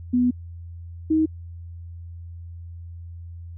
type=tone pair in turn; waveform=sine; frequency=246.9 / 315.3 Hz; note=B3 / D#4; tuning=0 / +23 cents; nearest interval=major third; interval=423 cents; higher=second; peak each=-16 dBFS; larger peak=neither; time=0.13-0.31 / 1.1-1.26 s; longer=first; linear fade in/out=10 ms; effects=added 85 Hz sine -35 dBFS peak until 3.57 s